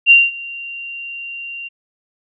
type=tone with ADSR envelope; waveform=sine; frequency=2769 Hz; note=F7; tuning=15 cents flat; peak=-3 dBFS; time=0.06-1.69 s; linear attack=47 ms; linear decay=200 ms; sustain=-23 dB; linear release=21 ms; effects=none